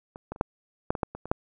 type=clicks; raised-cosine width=1 ms; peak=-26 / -20 / -30 / -8 / -9 / -18 / -11 / -23 / -24 / -9 dBFS; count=10; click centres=0.159 / 0.32 / 0.361 / 0.411 / 0.905 / 0.952 / 1.032 / 1.15 / 1.256 / 1.315 s; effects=none

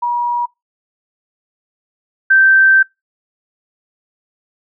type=tone pair in turn; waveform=sine; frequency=960 / 1558.4 Hz; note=B5 / G6; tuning=-49 / -11 cents; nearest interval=minor sixth; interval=838 cents; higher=second; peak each=-14 / -6 dBFS; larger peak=second; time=0.02-0.46 / 2.3-2.83 s; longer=second; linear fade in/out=10 ms; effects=noise-tail reverb RT60 0.2 s tail -24 dB re dry

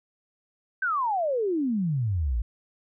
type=exponential sweep; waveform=sine; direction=down; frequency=1579 to 51.9 Hz; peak=-23 dBFS; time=0.82-2.42 s; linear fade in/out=5 ms; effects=none

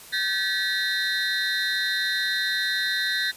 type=tone cluster; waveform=triangle; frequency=1545 / 1732 / 1933 / 3675 / 4069 Hz; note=G6 / A6 / B6 / A#7 / C8; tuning=-26 / -28 / -38 / -25 / -49 cents; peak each=-28 dBFS; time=0.12-3.32 s; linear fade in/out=20 ms; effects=white hiss -45 dBFS RMS until 3.36 s + resampled to 32000 Hz

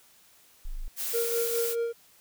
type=tone; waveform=sine; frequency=25.96 Hz; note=G#0; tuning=in tune; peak=-31 dBFS; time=0.65-0.88 s; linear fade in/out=0 ms
type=noise; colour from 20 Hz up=blue; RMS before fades=-32 dBFS; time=0.96-1.76 s; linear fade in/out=50 ms
type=tone with tremolo; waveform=triangle; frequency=466.2 Hz; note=A#4; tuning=in tune; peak=-23 dBFS; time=1.13-1.93 s; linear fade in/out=20 ms; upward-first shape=sine; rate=4.8 Hz; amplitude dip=50%
effects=white hiss -59 dBFS RMS until 2.2 s

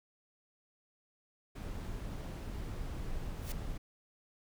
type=noise; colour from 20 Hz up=brown; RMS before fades=-40 dBFS; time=1.55-3.78 s; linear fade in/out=10 ms
type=noise with exponential growth; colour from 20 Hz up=white; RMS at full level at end=-42 dBFS; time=3.33-3.52 s; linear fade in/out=2 ms; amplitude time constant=40 ms
effects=none

